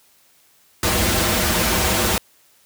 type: noise with comb filter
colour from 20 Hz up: pink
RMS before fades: -18 dBFS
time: 0.83-2.18 s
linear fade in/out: 2 ms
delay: 7.1 ms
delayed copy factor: -0.85
effects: white hiss -56 dBFS RMS until 2.65 s + high-pass 60 Hz 12 dB/octave